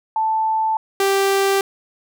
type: tone pair in turn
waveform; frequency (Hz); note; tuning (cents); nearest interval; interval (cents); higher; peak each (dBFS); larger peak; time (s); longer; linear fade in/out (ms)
sine / sawtooth; 880 / 392; A5 / G4; 0 / 0; octave + major second; 1400; first; -16 / -11; second; 0.16-0.77 / 1-1.61; neither; 2
effects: none